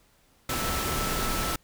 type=tone in noise; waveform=sine; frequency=1318.5 Hz; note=E6; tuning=in tune; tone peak=-34 dBFS; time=0.49-1.56 s; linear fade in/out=5 ms; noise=pink; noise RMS=-29 dBFS; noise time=0.49-1.56 s; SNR=-8 dB; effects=pink hiss -63 dBFS RMS until 1.63 s